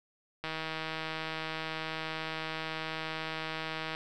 click train, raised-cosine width 0.3 ms, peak -20 dBFS, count 559, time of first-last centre 0.44-3.949 s, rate 159 Hz, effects none

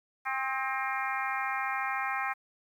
harmonic tone with a mistuned harmonic, 265.9 Hz, C4, 28 cents sharp, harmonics 3 / 4 / 5 / 6 / 7 / 8 / 9, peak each -35 / -36 / -37 / -38 / -38 / -39 / -40 dBFS, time 0.25-2.34 s, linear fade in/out 20 ms, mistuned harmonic 5, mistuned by -44 cents, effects 10-bit

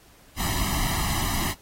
pink noise with comb filter, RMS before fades -26 dBFS, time 0.36-1.55 s, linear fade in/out 50 ms, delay 1 ms, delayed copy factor +0.9, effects pink hiss -55 dBFS RMS until 1.61 s + AAC 48 kbps

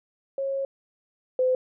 sine tone pair in turn, 545 / 511.2 Hz, C#5 / C5, -29 / -40 cents, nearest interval minor second, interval 111 cents, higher first, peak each -25 / -19 dBFS, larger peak second, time 0.38-0.65 / 1.39-1.55 s, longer first, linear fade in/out 2 ms, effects none

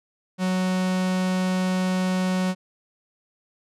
45% pulse tone, 185 Hz, F#3, in tune, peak -21 dBFS, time 0.38-2.55 s, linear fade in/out 50 ms, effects low-pass 9000 Hz 12 dB/octave

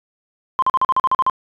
sine tone bursts, 1046.5 Hz, C6, in tune, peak -11 dBFS, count 10, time 0.59-1.298 s, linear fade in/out 0 ms, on 33 ms, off 42 ms, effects tanh soft clip ceiling -8 dBFS

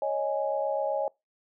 sine chord, C# suspended second, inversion none, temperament equal, 554.4 / 622.3 / 830.6 Hz, C#5 / D#5 / G#5, 0 / 0 / 0 cents, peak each -29 / -30 / -32 dBFS, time 0.02-1.08 s, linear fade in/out 2 ms, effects noise-tail reverb RT60 0.2 s tail -24 dB re dry

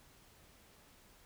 silence, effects pink hiss -63 dBFS RMS until 1.25 s

